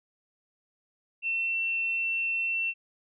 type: tone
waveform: sine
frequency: 2699 Hz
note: E7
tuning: 40 cents sharp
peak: -26 dBFS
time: 1.22-2.74 s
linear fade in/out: 50 ms
effects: none